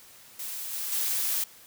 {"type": "noise with level steps", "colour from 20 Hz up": "blue", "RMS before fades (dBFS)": [-36, -33, -28], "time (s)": [0.39, 1.44], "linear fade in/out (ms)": 5, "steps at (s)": [0.73, 0.92], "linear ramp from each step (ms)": 2, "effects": ["white hiss -52 dBFS RMS until 1.66 s"]}